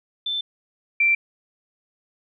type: tone pair in turn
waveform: sine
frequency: 3538 / 2350 Hz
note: A7 / D7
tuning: +9 / +1 cents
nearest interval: perfect fifth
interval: 708 cents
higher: first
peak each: -23 / -15 dBFS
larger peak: second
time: 0.26-0.41 / 1-1.15 s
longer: neither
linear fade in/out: 5 ms
effects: none